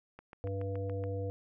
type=click train; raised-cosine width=0.5 ms; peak=-33 dBFS; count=7; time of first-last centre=0.19-1.039 s; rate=7.07 Hz
type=harmonic tone; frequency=97.7 Hz; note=G2; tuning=5 cents flat; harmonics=1 / 3 / 5 / 7; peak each=-35 / -45 / -38 / -49 dBFS; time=0.44-1.3 s; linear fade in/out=0 ms
effects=none